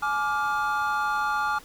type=chord; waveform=triangle; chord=D diminished; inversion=second; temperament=just; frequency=845.8 / 1174.7 / 1409.6 Hz; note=Ab5 / D6 / F6; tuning=+31 / 0 / +16 cents; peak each=-26 dBFS; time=0.02-1.59 s; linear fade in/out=10 ms; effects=pink hiss -49 dBFS RMS until 1.64 s